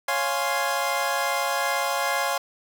25% pulse chord, Db major seventh, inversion none, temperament equal, 554.4 / 698.5 / 830.6 / 1046.5 Hz, Db5 / F5 / Ab5 / C6, 0 / 0 / 0 / 0 cents, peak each -25 dBFS, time 0.08-2.38 s, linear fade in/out 5 ms, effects none

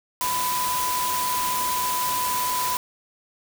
sine tone in noise, 997 Hz, B5, 16 cents sharp, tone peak -24 dBFS, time 0.21-2.77 s, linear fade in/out 0 ms, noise white, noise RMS -28 dBFS, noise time 0.21-2.77 s, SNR +1 dB, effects none

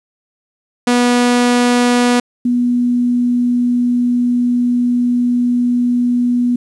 sawtooth / sine tone pair in turn, 243.8 / 243.8 Hz, B3 / B3, -22 / -22 cents, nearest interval unison, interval 0 cents, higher neither, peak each -6 / -11 dBFS, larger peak first, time 0.87-2.2 / 2.45-6.56 s, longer second, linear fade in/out 5 ms, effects resampled to 24000 Hz + 8-bit

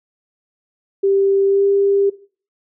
sine tone with pitch glide, 392.9 to 397.9 Hz, G4 to G4, +4 to +26 cents, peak -12 dBFS, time 1.03-2.1 s, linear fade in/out 10 ms, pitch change +22 cents, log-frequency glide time 1.46-1.64 s, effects noise-tail reverb RT60 0.4 s tail -17 dB re dry

